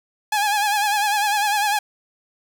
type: tone with vibrato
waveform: sawtooth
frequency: 830.6 Hz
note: G#5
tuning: in tune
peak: -14 dBFS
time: 0.32-1.79 s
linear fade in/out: 5 ms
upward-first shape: sine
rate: 10 Hz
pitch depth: 63 cents each way
effects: none